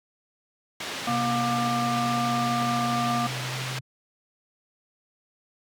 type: band-pass noise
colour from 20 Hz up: white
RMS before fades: -34 dBFS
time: 0.8-3.79 s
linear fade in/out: 5 ms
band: 140 to 3900 Hz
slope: 12 dB/octave
type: harmonic tone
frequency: 237.7 Hz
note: A#3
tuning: 34 cents sharp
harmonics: 1 / 3 / 5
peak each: -28 / -28 / -28 dBFS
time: 1.07-3.27 s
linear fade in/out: 5 ms
type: tone with pitch glide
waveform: sine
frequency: 128.1 to 129.66 Hz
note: C3 to C3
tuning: -36 to -15 cents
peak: -32 dBFS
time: 1.08-3.81 s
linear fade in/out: 20 ms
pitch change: +21 cents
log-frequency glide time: 3.46-3.54 s
effects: none